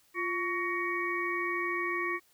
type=harmonic tone with a mistuned harmonic; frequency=373.9 Hz; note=F#4; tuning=18 cents sharp; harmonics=1 / 3 / 5 / 6; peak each=-35 / -35 / -35 / -35 dBFS; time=0.14-2.2 s; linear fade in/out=50 ms; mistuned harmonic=1; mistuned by=-120 cents; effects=white hiss -66 dBFS RMS until 2.33 s